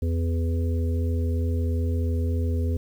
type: harmonic tone with a mistuned harmonic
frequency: 83 Hz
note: E2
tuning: 12 cents sharp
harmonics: 1 / 3 / 5 / 6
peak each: -22 / -32 / -36 / -38 dBFS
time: 0.02-2.77 s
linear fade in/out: 5 ms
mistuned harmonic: 3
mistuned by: +16 cents
effects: 9-bit